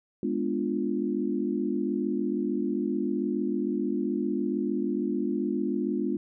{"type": "chord", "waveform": "sine", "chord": "G# diminished seventh", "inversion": "none", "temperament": "equal", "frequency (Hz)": [207.7, 246.9, 293.7, 349.2], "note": ["G#3", "B3", "D4", "F4"], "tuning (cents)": [0, 0, 0, 0], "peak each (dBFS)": [-31, -31, -31, -31], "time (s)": [0.23, 6.17], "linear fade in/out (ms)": 2, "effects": []}